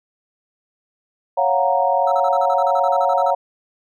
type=chord; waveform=sine; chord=Gb major seventh; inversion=second; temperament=equal; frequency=554.4 / 698.5 / 740 / 932.3 Hz; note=Db5 / F5 / Gb5 / Bb5; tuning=0 / 0 / 0 / 0 cents; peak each=-20 dBFS; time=1.37-3.35 s; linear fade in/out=10 ms
type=tone bursts; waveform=triangle; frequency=1309 Hz; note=E6; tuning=13 cents flat; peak=-23 dBFS; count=15; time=2.07-3.307 s; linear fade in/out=5 ms; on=47 ms; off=38 ms
effects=none